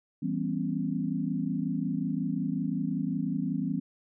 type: chord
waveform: sine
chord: C# half-diminished seventh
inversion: first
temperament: equal with one note detuned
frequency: 164.81 / 196 / 246.9 / 272.4 Hz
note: E3 / G3 / B3 / C#4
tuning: 0 / 0 / 0 / -30 cents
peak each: -33 dBFS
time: 0.22-3.8 s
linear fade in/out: 10 ms
effects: none